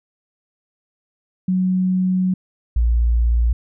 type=tone pair in turn; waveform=sine; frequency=185 / 58.27 Hz; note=F#3 / A#1; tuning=0 / 0 cents; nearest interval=octave + minor sixth; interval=2000 cents; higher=first; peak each=-15 / -13 dBFS; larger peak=second; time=1.48-2.34 / 2.76-3.53 s; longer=first; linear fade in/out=5 ms; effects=none